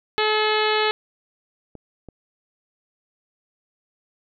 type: harmonic tone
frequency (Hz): 429.2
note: A4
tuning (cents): -43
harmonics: 1 / 2 / 3 / 4 / 5 / 6 / 7 / 8 / 9 / 10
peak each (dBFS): -22 / -25 / -27 / -28 / -29 / -30 / -30 / -31 / -32 / -32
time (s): 0.18-0.91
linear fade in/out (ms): 0
type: clicks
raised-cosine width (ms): 2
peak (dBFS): -26 / -26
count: 2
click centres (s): 1.753 / 2.087
effects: none